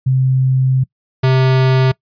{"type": "tone pair in turn", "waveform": ["sine", "square"], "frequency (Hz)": [130.81, 130.81], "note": ["C3", "C3"], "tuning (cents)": [0, 0], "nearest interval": "unison", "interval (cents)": 0, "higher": "neither", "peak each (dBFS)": -10, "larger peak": "neither", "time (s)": [[0.06, 0.84], [1.23, 1.92]], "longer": "first", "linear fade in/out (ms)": 10, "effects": ["noise-tail reverb RT60 0.1 s tail -23 dB re dry", "resampled to 11025 Hz"]}